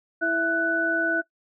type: tone cluster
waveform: sine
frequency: 330.1 / 664 / 1488 Hz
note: E4 / E5 / F#6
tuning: +2 / +12 / +9 cents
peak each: -28 / -28 / -22 dBFS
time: 0.21-1.22 s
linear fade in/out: 20 ms
effects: noise-tail reverb RT60 0.1 s tail -20 dB re dry